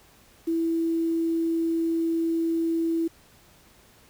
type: tone with quantisation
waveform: sine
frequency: 330 Hz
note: E4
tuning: 2 cents sharp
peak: -22 dBFS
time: 0.47-3.08 s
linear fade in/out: 10 ms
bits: 8
effects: pink hiss -56 dBFS RMS until 4.09 s